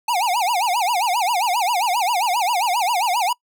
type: tone with vibrato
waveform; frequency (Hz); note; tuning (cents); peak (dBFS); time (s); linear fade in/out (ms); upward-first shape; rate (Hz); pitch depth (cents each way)
square; 830.6; G#5; 0; -18; 0.08-3.33; 5; sine; 7.5; 290
effects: noise-tail reverb RT60 0.1 s tail -25 dB re dry